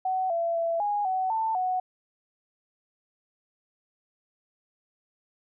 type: tone with pitch steps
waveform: sine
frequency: 750 / 675 / 669 / 824 / 751 / 889 / 739 Hz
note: F#5 / E5 / E5 / G#5 / F#5 / A5 / F#5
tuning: +23 / +41 / +25 / -14 / +26 / +18 / -2 cents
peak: -24 dBFS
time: 0.05-1.8 s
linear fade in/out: 5 ms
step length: 250 ms
effects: none